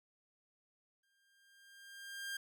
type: tone with exponential growth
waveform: sawtooth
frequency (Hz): 1600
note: G6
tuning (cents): +35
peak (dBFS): -35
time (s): 1.03-2.37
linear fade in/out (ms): 5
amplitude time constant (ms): 290
effects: none

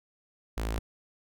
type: tone with notch filter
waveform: sawtooth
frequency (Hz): 55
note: A1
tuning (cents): 0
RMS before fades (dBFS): -32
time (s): 0.57-0.79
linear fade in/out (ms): 5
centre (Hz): 140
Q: 1.2
effects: none

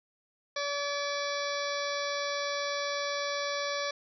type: harmonic tone with a mistuned harmonic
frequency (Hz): 572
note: D5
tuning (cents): -46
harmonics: 1 / 2 / 3 / 4 / 6 / 7 / 8 / 9 / 10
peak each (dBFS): -34 / -37 / -39 / -40 / -42 / -42 / -43 / -44 / -44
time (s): 0.56-3.91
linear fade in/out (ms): 5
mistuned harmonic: 4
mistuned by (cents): +22
effects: none

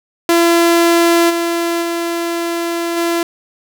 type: tone with level steps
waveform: sawtooth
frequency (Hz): 339.1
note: E4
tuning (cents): +49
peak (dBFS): -5 / -11 / -13 / -10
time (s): 0.29-3.23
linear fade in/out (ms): 2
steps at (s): 1.29 / 1.81 / 2.96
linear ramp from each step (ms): 20
effects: none

